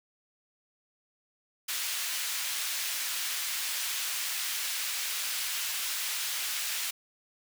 pink high-pass noise, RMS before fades -33 dBFS, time 1.68-6.91 s, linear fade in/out 10 ms, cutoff 2200 Hz, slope 12 dB/octave, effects none

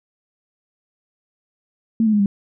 sine tone with pitch steps, 225 / 216.2 / 207.8 / 199.64 Hz, A3 / A3 / G#3 / G3, +39 / -30 / +1 / +32 cents, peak -13 dBFS, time 2-2.26 s, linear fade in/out 2 ms, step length 65 ms, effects none

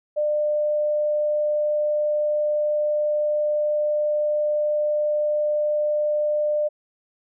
sine tone, 599 Hz, D5, 34 cents sharp, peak -19 dBFS, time 0.16-6.69 s, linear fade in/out 20 ms, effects none

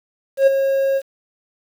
triangle tone with ADSR envelope, 543 Hz, C#5, 36 cents flat, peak -5 dBFS, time 0.37-1.02 s, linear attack 100 ms, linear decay 13 ms, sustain -8 dB, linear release 53 ms, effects 7-bit

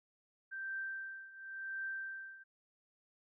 sine tone with tremolo, 1566 Hz, G6, 2 cents flat, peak -37 dBFS, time 0.51-2.44 s, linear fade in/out 20 ms, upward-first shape triangle, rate 0.93 Hz, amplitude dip 85%, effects none

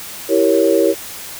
sine chord, E diminished seventh, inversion none, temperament equal, 329.6 / 392 / 466.2 / 554.4 Hz, E4 / G4 / Bb4 / Db5, 0 / 0 / 0 / 0 cents, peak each -16 dBFS, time 0.28-0.95 s, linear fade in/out 50 ms, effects white hiss -31 dBFS RMS until 1.39 s

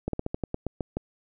slowing click train, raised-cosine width 2 ms, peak -15 dBFS, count 10, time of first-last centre 0.08-0.97 s, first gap 53 ms, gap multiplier 1.15, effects none

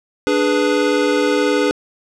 square chord, G# diminished, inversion second, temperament equal, 293.7 / 415.3 / 493.9 Hz, D4 / G#4 / B4, 0 / 0 / 0 cents, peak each -19 dBFS, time 0.27-1.71 s, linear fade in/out 0 ms, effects low-pass 6000 Hz 12 dB/octave

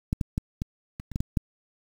clicks, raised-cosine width 5 ms, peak -12 / -13 / -13 / -16 / -25 / -26 / -15 / -14 / -10 dBFS, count 9, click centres 0.129 / 0.212 / 0.379 / 0.619 / 0.999 / 1.117 / 1.159 / 1.205 / 1.372 s, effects 7-bit

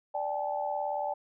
sine chord, D suspended fourth, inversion none, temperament equal with one note detuned, 587.3 / 784 / 862.4 Hz, D5 / G5 / A5, 0 / 0 / -35 cents, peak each -34 dBFS, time 0.14-1.14 s, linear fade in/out 10 ms, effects none

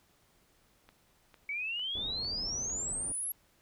click train, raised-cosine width 0.3 ms, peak -38 dBFS, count 5, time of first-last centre 0.89-2.7 s, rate 2.21 Hz
sine exponential sweep, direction up, 2233 to 11480 Hz, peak -33 dBFS, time 1.49-3.32 s, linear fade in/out 2 ms
pink low-pass noise, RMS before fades -46 dBFS, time 1.95-3.12 s, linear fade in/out 2 ms, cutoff 740 Hz, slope 12 dB/octave
effects pink hiss -68 dBFS RMS until 3.61 s

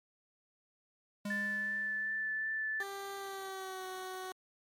square tone with exponential decay, 204.8 Hz, G#3, 24 cents flat, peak -36 dBFS, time 1.25-2.59 s, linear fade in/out 5 ms, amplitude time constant 290 ms
sine tone with vibrato, 1756 Hz, A6, 4 cents flat, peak -33 dBFS, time 1.3-2.83 s, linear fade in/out 5 ms, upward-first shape triangle, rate 2.7 Hz, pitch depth 10 cents each way
15% pulse tone with pitch glide, 395.2 to 373 Hz, G4 to F#4, +14 to +14 cents, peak -34 dBFS, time 2.8-4.32 s, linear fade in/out 2 ms, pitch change -100 cents, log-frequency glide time 3.17-3.86 s
effects MP3 64 kbps

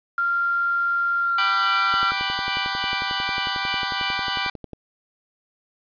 sine tone with pitch glide, 1388 to 1371.3 Hz, F6 to F6, -11 to -32 cents, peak -19 dBFS, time 0.18-2.11 s, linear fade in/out 2 ms, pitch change -21 cents, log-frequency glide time 1.21-1.51 s
15% pulse chord, G major seventh, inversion none, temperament equal, 784 / 987.8 / 1174.7 / 1480 Hz, G5 / B5 / D6 / F#6, 0 / 0 / 0 / 0 cents, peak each -22 dBFS, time 1.38-4.5 s, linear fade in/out 5 ms
click train, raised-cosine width 2 ms, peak -22 dBFS, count 32, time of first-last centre 1.94-4.733 s, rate 11.1 Hz
effects resampled to 11025 Hz + 8-bit

